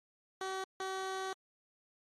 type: tone bursts at uneven times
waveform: 15% pulse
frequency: 380.5 Hz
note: F#4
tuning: 48 cents sharp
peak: -30 dBFS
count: 2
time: 0.41-0.64 / 0.8-1.33 s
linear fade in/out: 2 ms
effects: low-pass 8000 Hz 12 dB/octave + MP3 64 kbps